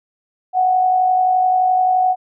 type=tone with amplitude modulation; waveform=sine; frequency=740 Hz; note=F#5; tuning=in tune; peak=-10 dBFS; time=0.53-2.16 s; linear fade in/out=50 ms; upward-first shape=sine; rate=51.6 Hz; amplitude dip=40%; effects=none